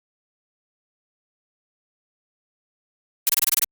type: noise bursts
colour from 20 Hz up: blue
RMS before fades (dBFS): -17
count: 8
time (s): 3.27-3.642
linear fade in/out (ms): 0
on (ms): 22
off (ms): 28
effects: Opus 48 kbps